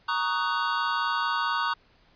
square chord, D# minor seventh, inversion second, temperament just, 933.4 / 1120.1 / 1244.5 / 1493.4 Hz, A#5 / C#6 / D#6 / F#6, +2 / +18 / 0 / +16 cents, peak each -31 dBFS, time 0.08-1.74 s, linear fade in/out 10 ms, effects pink hiss -61 dBFS RMS until 2.15 s + resampled to 11025 Hz

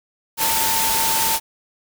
sine tone in noise, 898 Hz, A5, 35 cents sharp, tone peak -23 dBFS, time 0.37-1.4 s, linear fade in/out 50 ms, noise white, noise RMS -20 dBFS, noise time 0.37-1.4 s, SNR -6 dB, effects none

